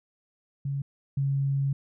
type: tone pair in turn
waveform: sine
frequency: 139.2 / 138.08 Hz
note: C#3 / C#3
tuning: +8 / -6 cents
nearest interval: unison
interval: 14 cents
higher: first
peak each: -27 / -23 dBFS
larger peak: second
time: 0.65-0.82 / 1.17-1.73 s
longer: second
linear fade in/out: 5 ms
effects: none